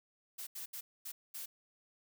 blue noise bursts at uneven times, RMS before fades -44 dBFS, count 5, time 0.38-0.47 / 0.55-0.66 / 0.73-0.81 / 1.05-1.12 / 1.34-1.46 s, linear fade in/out 10 ms, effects none

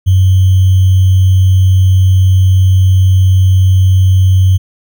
sine tone with sample-and-hold, 93.7 Hz, F#2, 22 cents sharp, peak -4 dBFS, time 0.06-4.58 s, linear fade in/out 20 ms, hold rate 3150 Hz, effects none

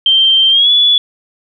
sine tone with pitch glide, 3142 to 3426 Hz, G7 to A7, +3 to -47 cents, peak -6 dBFS, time 0.06-0.98 s, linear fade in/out 2 ms, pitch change +150 cents, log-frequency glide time 0.5-0.7 s, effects none

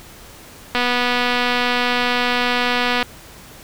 click train, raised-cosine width 0.3 ms, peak -3 dBFS, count 559, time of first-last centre 0.75-3.028 s, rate 245 Hz, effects pink hiss -41 dBFS RMS until 3.63 s

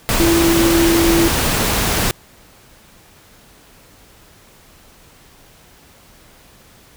sine tone in noise, 334.8 Hz, E4, 27 cents sharp, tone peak -12 dBFS, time 0.2-1.28 s, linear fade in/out 0 ms, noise pink, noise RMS -17 dBFS, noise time 0.09-2.11 s, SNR +2 dB, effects pink hiss -47 dBFS RMS until 6.96 s

